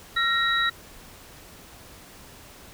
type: tone cluster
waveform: sine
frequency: 1363 / 1874 / 3881 Hz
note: F6 / A#6 / B7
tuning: -43 / +9 / -31 cents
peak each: -25 / -24 / -26 dBFS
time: 0.16-0.7 s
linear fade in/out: 10 ms
effects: pink hiss -47 dBFS RMS until 2.73 s